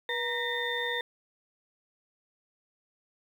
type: tone cluster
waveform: sine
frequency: 483.8 / 941 / 1837 / 1971 / 3602 Hz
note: B4 / A#5 / A#6 / B6 / A7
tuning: -36 / +16 / -26 / -4 / +40 cents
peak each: -35 / -38 / -33 / -38 / -35 dBFS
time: 0.09-1.01 s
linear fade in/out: 2 ms
effects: 9-bit